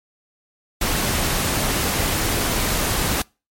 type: noise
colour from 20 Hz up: pink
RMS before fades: -21 dBFS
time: 0.81-3.22 s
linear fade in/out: 5 ms
effects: noise-tail reverb RT60 0.3 s tail -26 dB re dry + MP3 64 kbps